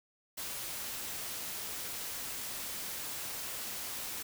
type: noise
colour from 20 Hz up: white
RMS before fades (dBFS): -40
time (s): 0.37-4.23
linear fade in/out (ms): 10
effects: none